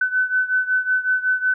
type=beating tone pair; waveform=sine; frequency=1508 / 1513.4 Hz; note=F#6 / F#6; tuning=+32 / +39 cents; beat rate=5.4 Hz; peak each=-19 / -22 dBFS; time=0.01-1.54 s; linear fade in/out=5 ms; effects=none